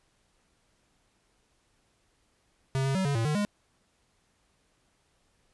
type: tone with pitch steps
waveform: square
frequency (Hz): 134 / 135.7 / 189.8 / 141.5 / 113.9 / 151 / 206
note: C3 / C#3 / F#3 / C#3 / A#2 / D3 / G#3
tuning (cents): +42 / -36 / +44 / +36 / -40 / +48 / -14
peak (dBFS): -26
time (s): 2.75-3.45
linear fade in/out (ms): 0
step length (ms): 100
effects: pink hiss -70 dBFS RMS until 5.53 s + resampled to 24000 Hz